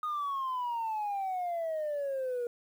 sine exponential sweep, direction down, 1244.5 to 474.1 Hz, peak -29 dBFS, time 0.03-2.47 s, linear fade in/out 2 ms, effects tanh soft clip ceiling -29 dBFS + 10-bit

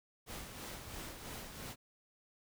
pink noise with tremolo, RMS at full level -45 dBFS, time 0.26-1.76 s, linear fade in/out 50 ms, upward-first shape sine, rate 3 Hz, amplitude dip 45%, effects none

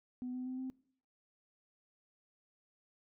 sine tone with pitch steps, 250 / 253.3 / 256.7 / 260.2 Hz, B3 / B3 / C4 / C4, +21 / +44 / -33 / -9 cents, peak -37 dBFS, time 0.22-0.7 s, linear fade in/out 0 ms, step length 120 ms, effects noise-tail reverb RT60 0.6 s tail -23 dB re dry + tanh soft clip ceiling -34 dBFS

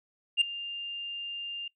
sine tone with ADSR envelope, 2800 Hz, F7, 4 cents sharp, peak -15 dBFS, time 0.37-1.68 s, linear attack 42 ms, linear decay 7 ms, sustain -19 dB, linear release 5 ms, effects noise-tail reverb RT60 0.1 s tail -21 dB re dry + tanh soft clip ceiling -17 dBFS

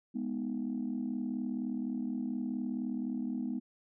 sine chord, G# minor, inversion none, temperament equal, 207.7 / 246.9 / 311.1 Hz, G#3 / B3 / D#4, 0 / 0 / 0 cents, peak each -37 / -34 / -40 dBFS, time 0.14-3.6 s, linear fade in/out 20 ms, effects tanh soft clip ceiling -26 dBFS

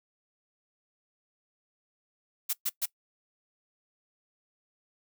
blue noise bursts, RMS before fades -29 dBFS, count 3, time 2.49-2.859 s, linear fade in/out 10 ms, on 43 ms, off 120 ms, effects noise-tail reverb RT60 0.1 s tail -21 dB re dry

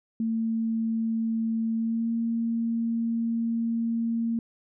sine tone with pitch glide, 225.4 to 230 Hz, A3 to A#3, +42 to -23 cents, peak -24 dBFS, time 0.2-4.39 s, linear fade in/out 2 ms, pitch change +35 cents, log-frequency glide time 1.75-2.11 s, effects none

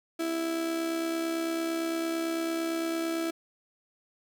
35% pulse tone with amplitude modulation, 330 Hz, E4, 2 cents sharp, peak -25 dBFS, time 0.19-3.31 s, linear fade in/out 10 ms, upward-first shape sine, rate 68.9 Hz, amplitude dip 40%, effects none

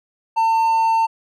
triangle tone, 901 Hz, A5, 41 cents sharp, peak -12 dBFS, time 0.36-1.07 s, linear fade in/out 20 ms, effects none

